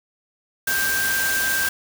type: tone in noise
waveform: sine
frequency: 1578 Hz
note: G6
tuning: 11 cents sharp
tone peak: -21 dBFS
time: 0.67-1.69 s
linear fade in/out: 5 ms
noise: white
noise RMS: -25 dBFS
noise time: 0.67-1.69 s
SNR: +1 dB
effects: none